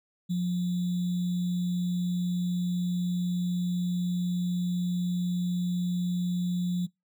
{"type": "tone with sample-and-hold", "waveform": "sine", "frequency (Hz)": 178, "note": "F3", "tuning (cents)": 33, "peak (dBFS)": -25, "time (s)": [0.29, 6.87], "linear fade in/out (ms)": 20, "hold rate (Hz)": 3675, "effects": ["noise-tail reverb RT60 0.2 s tail -24 dB re dry"]}